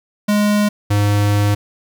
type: tone pair in turn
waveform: square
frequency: 207.7 / 102.78 Hz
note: G#3 / G#2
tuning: 0 / -18 cents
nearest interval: octave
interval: 1218 cents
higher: first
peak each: -13 dBFS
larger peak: neither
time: 0.28-0.69 / 0.9-1.55 s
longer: second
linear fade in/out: 10 ms
effects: 9-bit